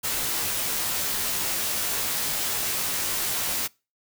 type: noise with comb filter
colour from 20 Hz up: white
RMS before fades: -27 dBFS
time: 0.03-3.68 s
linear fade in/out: 20 ms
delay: 16 ms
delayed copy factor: -0.75
effects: noise-tail reverb RT60 0.3 s tail -25 dB re dry